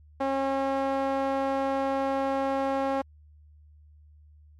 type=tone with band-pass filter; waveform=sawtooth; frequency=271.2 Hz; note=C#4; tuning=38 cents flat; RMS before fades=-27 dBFS; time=0.2-3.02 s; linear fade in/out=10 ms; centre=710 Hz; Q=1.5; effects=added 75 Hz sine -51 dBFS peak until 4.59 s + MP3 64 kbps